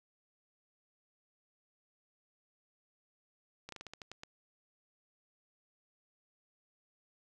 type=slowing click train; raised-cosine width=0.2 ms; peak=-28 dBFS; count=9; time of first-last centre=3.69-4.234 s; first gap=33 ms; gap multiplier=1.2; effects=none